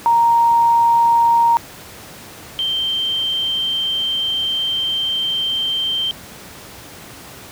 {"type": "tone pair in turn", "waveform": "sine", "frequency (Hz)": [932.3, 3136], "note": ["A#5", "G7"], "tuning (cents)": [0, 0], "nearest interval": "octave + major sixth", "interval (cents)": 2100, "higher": "second", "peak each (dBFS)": [-10, -17], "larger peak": "first", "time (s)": [[0.06, 1.57], [2.59, 6.11]], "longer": "second", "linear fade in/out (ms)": 0, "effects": ["pink hiss -37 dBFS RMS until 7.51 s", "high-pass 80 Hz 12 dB/octave"]}